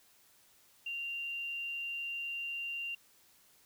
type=tone; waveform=sine; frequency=2776 Hz; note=F7; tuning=11 cents flat; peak=-36 dBFS; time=0.86-2.95 s; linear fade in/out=5 ms; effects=white hiss -65 dBFS RMS until 3.65 s